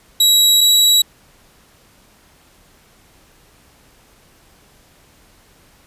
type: tone pair in turn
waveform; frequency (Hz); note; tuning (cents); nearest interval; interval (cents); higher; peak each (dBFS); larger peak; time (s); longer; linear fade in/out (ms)
sawtooth; 3875 / 3892; B7 / B7; -34 / -26; unison; 8; second; -6; neither; 0.2-0.61 / 0.61-1.02; neither; 5
effects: pink hiss -51 dBFS RMS until 5.86 s + resampled to 32000 Hz